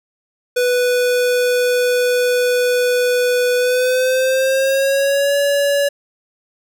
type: tone with pitch glide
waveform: square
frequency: 493.9 to 567.3 Hz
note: B4 to C#5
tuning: 0 to +40 cents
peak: -14 dBFS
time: 0.56-5.89 s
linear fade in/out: 10 ms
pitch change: +240 cents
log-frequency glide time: 3.57-5.36 s
effects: none